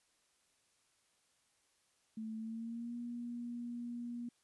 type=tone with pitch glide; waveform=sine; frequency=220.4 to 239 Hz; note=A3 to A#3; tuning=+3 to +43 cents; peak=-40 dBFS; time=2.17-4.29 s; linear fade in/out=5 ms; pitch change=+140 cents; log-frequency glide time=2.37-2.95 s; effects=white hiss -75 dBFS RMS until 4.43 s + resampled to 24000 Hz